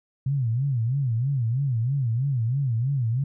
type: tone with vibrato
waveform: sine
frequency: 126.2 Hz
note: B2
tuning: 38 cents sharp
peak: -21 dBFS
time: 0.26-3.24 s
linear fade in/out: 5 ms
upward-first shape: sine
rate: 3.1 Hz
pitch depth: 210 cents each way
effects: none

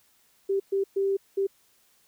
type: tone bursts at uneven times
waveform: sine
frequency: 392 Hz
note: G4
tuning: in tune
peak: -22 dBFS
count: 4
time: 0.49-0.6 / 0.72-0.84 / 0.96-1.17 / 1.37-1.47 s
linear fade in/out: 10 ms
effects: white hiss -64 dBFS RMS until 2.07 s

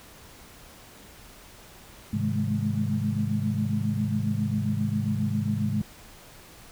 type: tone cluster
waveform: sine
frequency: 105.5 / 133.4 / 159.5 / 207.6 / 215 Hz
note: G#2 / C3 / D#3 / G#3 / A3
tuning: +28 / +34 / +43 / 0 / -40 cents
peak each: -29 / -31 / -34 / -28 / -32 dBFS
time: 2.13-5.82 s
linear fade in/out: 5 ms
effects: pink hiss -49 dBFS RMS until 6.71 s

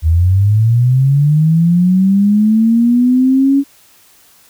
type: linear sweep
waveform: sine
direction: up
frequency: 76.9 to 281 Hz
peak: -7 dBFS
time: 0.02-3.64 s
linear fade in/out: 50 ms
effects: white hiss -47 dBFS RMS until 4.49 s

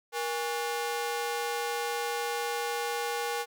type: ring-modulated tone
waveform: sawtooth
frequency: 646 Hz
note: E5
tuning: 35 cents flat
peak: -23 dBFS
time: 0.12-3.46 s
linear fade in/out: 50 ms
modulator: 174 Hz
effects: none

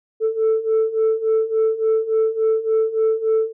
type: beating tone pair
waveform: sine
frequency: 440 / 443.5 Hz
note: A4 / A4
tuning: 0 / +14 cents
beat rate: 3.5 Hz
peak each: -19 / -16 dBFS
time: 0.2-3.53 s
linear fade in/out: 50 ms
effects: tanh soft clip ceiling -12 dBFS

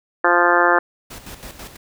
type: harmonic tone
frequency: 174.61 Hz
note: F3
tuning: in tune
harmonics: 2 / 3 / 4 / 5 / 6 / 7 / 8 / 9 / 10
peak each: -21 / -21 / -21 / -21 / -21 / -21 / -21 / -21 / -21 dBFS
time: 0.24-0.79 s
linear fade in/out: 5 ms
type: noise with tremolo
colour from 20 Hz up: pink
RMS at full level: -35 dBFS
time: 1.1-1.77 s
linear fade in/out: 10 ms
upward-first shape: square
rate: 6.1 Hz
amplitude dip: 60%
effects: none

